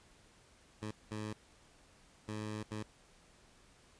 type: tone bursts at uneven times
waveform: 15% pulse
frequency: 107.1 Hz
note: A2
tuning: 46 cents flat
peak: -33 dBFS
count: 4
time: 0.82-0.91 / 1.11-1.33 / 2.28-2.63 / 2.71-2.83 s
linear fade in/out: 5 ms
effects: pink hiss -64 dBFS RMS until 3.99 s + resampled to 22050 Hz